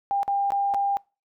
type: tone with dropouts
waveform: sine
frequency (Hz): 799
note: G5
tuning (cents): +33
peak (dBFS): -21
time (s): 0.11-0.97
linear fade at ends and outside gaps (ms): 0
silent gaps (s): 0.231-0.279 / 0.505-0.52 / 0.739-0.745
effects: noise-tail reverb RT60 0.3 s tail -25 dB re dry